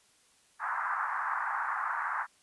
pink band-pass noise, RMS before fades -33 dBFS, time 0.59-2.27 s, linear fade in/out 50 ms, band 870 to 1700 Hz, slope 48 dB/octave, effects white hiss -65 dBFS RMS until 2.42 s + resampled to 24000 Hz

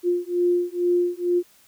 sine beating tone pair, 351.5 / 353.7 Hz, F4 / F4, +11 / +22 cents, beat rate 2.2 Hz, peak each -22 dBFS, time 0.03-1.43 s, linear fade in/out 50 ms, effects white hiss -56 dBFS RMS until 1.67 s

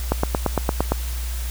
click train, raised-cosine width 1 ms, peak -4 dBFS, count 8, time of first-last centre 0.12-0.92 s, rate 8.75 Hz, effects added 60 Hz sine -24 dBFS peak until 1.5 s + white hiss -36 dBFS RMS until 1.5 s

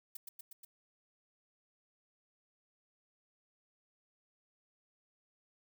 violet noise with echo, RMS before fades -44 dBFS, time 0.15-0.17 s, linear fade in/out 5 ms, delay 120 ms, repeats 4, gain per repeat -2 dB, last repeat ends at 0.65 s, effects none

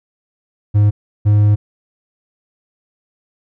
triangle tone pair in turn, 103.83 / 104.2 Hz, G#2 / G#2, 0 / +6 cents, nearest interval unison, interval 6 cents, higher second, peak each -6 dBFS, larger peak neither, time 0.74-0.91 / 1.25-1.56 s, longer second, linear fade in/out 20 ms, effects none

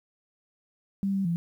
sine tone with pitch steps, 196.5 / 194.5 / 169.7 Hz, G3 / G3 / F3, +4 / -13 / -49 cents, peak -24 dBFS, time 1.03-1.36 s, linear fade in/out 0 ms, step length 110 ms, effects 10-bit

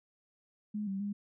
sine tone with pitch steps, 210 / 194.3 / 203.4 Hz, G#3 / G3 / G#3, +19 / -15 / -36 cents, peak -33 dBFS, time 0.74-1.13 s, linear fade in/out 10 ms, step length 130 ms, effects none

